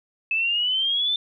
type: exponential sweep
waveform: sine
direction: up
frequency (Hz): 2598 to 3572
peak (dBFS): -20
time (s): 0.31-1.16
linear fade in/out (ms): 2
effects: none